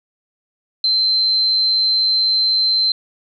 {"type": "tone", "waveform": "sine", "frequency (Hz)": 4102, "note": "C8", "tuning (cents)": -35, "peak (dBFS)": -13, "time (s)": [0.84, 2.92], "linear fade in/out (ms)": 2, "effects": []}